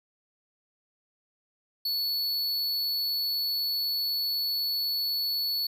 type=tone; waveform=square; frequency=4424 Hz; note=C#8; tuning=4 cents flat; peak=-27 dBFS; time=1.85-5.67 s; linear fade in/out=5 ms; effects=none

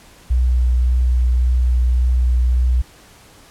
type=tone with vibrato; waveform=sine; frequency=61.74 Hz; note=B1; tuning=in tune; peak=-12 dBFS; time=0.3-2.82 s; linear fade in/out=10 ms; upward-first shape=triangle; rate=1.8 Hz; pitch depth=15 cents each way; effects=pink hiss -46 dBFS RMS until 3.5 s + low-pass 12000 Hz 12 dB/octave

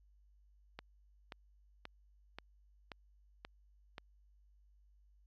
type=click train; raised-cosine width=0.3 ms; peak=-29 dBFS; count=7; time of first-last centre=0.79-3.981 s; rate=1.88 Hz; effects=added 50 Hz sine -64 dBFS peak until 5.26 s

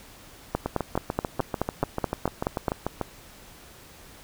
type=two click trains; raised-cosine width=1 ms; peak=-9 / -12 dBFS; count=11 / 17; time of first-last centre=0.55-2.682 / 0.66-3.013 s; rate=4.69 / 6.8 Hz; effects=pink hiss -49 dBFS RMS until 4.23 s

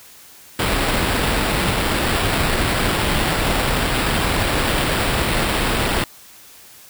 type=noise with sample-and-hold; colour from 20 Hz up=pink; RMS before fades=-19 dBFS; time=0.59-6.04 s; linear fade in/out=2 ms; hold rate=6300 Hz; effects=white hiss -44 dBFS RMS until 6.89 s

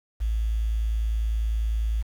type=tone with quantisation; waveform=sine; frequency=55 Hz; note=A1; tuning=in tune; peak=-22 dBFS; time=0.2-2.03 s; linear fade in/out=20 ms; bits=8; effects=none

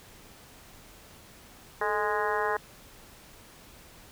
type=harmonic tone with a mistuned harmonic; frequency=207.7 Hz; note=G#3; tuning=in tune; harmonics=2 / 3 / 4 / 5 / 6 / 7 / 8 / 9; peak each=-31 / -36 / -32 / -32 / -37 / -37 / -35 / -37 dBFS; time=1.81-2.57 s; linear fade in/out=5 ms; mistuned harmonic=2; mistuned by=+72 cents; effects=pink hiss -52 dBFS RMS until 4.11 s

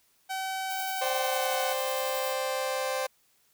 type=tone with pitch glide; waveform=sawtooth; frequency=763 to 749 Hz; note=G5 to F#5; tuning=-47 to +21 cents; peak=-27 dBFS; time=0.29-1.74 s; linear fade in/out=20 ms; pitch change=-32 cents; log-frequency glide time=1.2-1.54 s
type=noise with tremolo; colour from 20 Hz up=violet; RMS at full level=-38 dBFS; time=0.69-2.34 s; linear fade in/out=20 ms; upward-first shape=square; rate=11 Hz; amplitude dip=35%
type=chord; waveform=sawtooth; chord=C suspended second; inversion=none; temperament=just; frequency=523.3 / 588.7 / 784.9 Hz; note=C5 / D5 / G5; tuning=0 / +4 / +2 cents; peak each=-26 / -32 / -31 dBFS; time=1.01-3.07 s; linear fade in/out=10 ms
effects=white hiss -67 dBFS RMS until 3.53 s

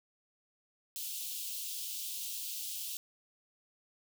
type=high-pass noise; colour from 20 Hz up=white; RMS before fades=-40 dBFS; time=0.96-2.97 s; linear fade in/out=0 ms; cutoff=2800 Hz; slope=48 dB/octave; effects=none

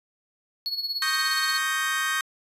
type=tone with tremolo; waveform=triangle; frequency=4367 Hz; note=C#8; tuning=27 cents flat; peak=-23 dBFS; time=0.66-1.58 s; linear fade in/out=0 ms; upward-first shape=sine; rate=17 Hz; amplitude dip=70%
type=chord; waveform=35% pulse; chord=Eb dominant seventh; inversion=third; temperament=equal; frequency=1108.7 / 1244.5 / 1568 / 1864.7 Hz; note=Db6 / Eb6 / G6 / Bb6; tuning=0 / 0 / 0 / 0 cents; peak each=-31 / -30 / -26 / -27 dBFS; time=1.02-2.21 s; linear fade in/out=2 ms
effects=resampled to 32000 Hz

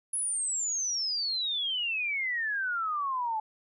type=exponential sweep; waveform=sine; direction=down; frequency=10548 to 854 Hz; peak=-28 dBFS; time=0.13-3.4 s; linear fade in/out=5 ms; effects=none

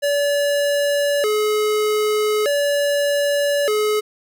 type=tone with vibrato; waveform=square; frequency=493.9 Hz; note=B4; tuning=in tune; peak=-17 dBFS; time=0.02-4.01 s; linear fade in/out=20 ms; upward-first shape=square; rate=0.41 Hz; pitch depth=260 cents each way; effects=none

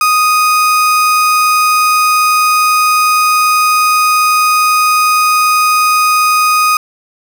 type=tone; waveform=35% pulse; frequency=1244.5 Hz; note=D#6; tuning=in tune; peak=-6 dBFS; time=0.01-6.77 s; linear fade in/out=2 ms; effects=none

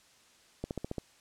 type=click train; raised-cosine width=2 ms; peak=-21 dBFS; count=6; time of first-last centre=0.64-0.982 s; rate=14.6 Hz; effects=white hiss -62 dBFS RMS until 1.2 s + low-pass 8000 Hz 12 dB/octave

